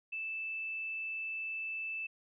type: tone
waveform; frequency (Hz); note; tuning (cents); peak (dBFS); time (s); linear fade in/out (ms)
sine; 2637; E7; 0; -36; 0.12-2.07; 10
effects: none